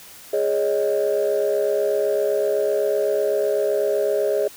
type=chord; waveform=sine; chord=Ab suspended fourth; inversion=none; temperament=equal; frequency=415.3 / 554.4 / 622.3 Hz; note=Ab4 / Db5 / Eb5; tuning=0 / 0 / 0 cents; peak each=-20 / -22 / -22 dBFS; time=0.33-4.48 s; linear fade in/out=5 ms; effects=tanh soft clip ceiling -12 dBFS + white hiss -43 dBFS RMS until 4.56 s